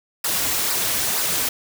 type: noise with flanger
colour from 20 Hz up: white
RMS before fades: -22 dBFS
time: 0.24-1.49 s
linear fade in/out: 5 ms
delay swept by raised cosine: 0.3 to 5.6 ms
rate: 2.1 Hz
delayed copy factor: -0.55
effects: none